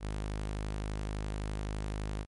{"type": "tone", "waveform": "sawtooth", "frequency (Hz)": 51.8, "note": "G#1", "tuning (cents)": -4, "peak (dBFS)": -30, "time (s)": [0, 2.26], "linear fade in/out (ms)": 50, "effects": ["MP3 48 kbps"]}